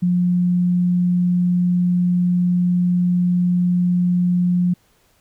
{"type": "tone", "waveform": "sine", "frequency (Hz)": 177.9, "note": "F3", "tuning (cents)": 32, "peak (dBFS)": -14, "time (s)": [0.02, 4.74], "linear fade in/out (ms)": 10, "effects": ["pink hiss -59 dBFS RMS until 5.2 s"]}